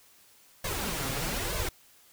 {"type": "noise with flanger", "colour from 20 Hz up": "pink", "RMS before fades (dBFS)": -32, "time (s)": [0.64, 1.69], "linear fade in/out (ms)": 5, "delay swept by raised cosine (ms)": [1.8, 7.5], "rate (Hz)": 1.1, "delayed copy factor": 0.85, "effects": ["white hiss -59 dBFS RMS until 2.12 s"]}